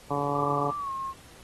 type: harmonic tone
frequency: 143.2 Hz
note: D3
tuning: 43 cents flat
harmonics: 1 / 2 / 3 / 4 / 5 / 6 / 7 / 8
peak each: -34 / -34 / -34 / -34 / -34 / -34 / -34 / -34 dBFS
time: 0.1-0.71 s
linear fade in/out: 10 ms
type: tone with pitch glide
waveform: sine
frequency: 1172 to 1074.7 Hz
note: D6 to C6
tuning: -4 to +46 cents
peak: -30 dBFS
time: 0.32-1.14 s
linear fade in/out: 50 ms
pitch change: -150 cents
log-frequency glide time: 0.77-0.91 s
effects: pink hiss -52 dBFS RMS until 1.43 s + AAC 32 kbps